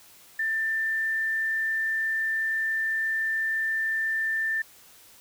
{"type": "tone", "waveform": "sine", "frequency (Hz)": 1783, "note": "A6", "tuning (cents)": 22, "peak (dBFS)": -24, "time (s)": [0.39, 4.62], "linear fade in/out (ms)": 5, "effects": ["white hiss -53 dBFS RMS until 5.2 s"]}